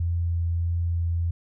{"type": "tone with vibrato", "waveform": "sine", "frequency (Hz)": 85, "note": "F2", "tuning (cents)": -46, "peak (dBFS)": -22, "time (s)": [0, 1.31], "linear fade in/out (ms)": 5, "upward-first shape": "triangle", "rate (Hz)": 1.6, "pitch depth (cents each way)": 11, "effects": []}